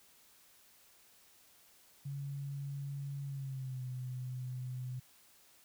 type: tone with pitch glide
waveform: sine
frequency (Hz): 140 to 126.91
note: C#3 to B2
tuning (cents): +18 to +48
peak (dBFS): -38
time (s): 2.05-5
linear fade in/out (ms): 10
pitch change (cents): -170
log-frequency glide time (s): 3.24-3.84
effects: white hiss -64 dBFS RMS until 5.64 s